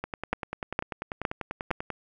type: two click trains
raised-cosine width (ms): 0.5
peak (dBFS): -17 / -10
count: 20 / 4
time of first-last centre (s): 0.04-1.903 / 0.33-1.712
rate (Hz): 10.2 / 2.17
effects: none